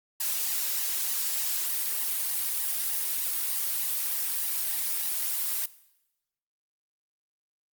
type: noise with flanger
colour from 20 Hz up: blue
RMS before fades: -29 dBFS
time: 0.2-5.66 s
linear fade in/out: 5 ms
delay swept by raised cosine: 1 to 3.2 ms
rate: 3.3 Hz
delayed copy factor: +0.6
effects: noise-tail reverb RT60 0.9 s tail -19 dB re dry + Opus 48 kbps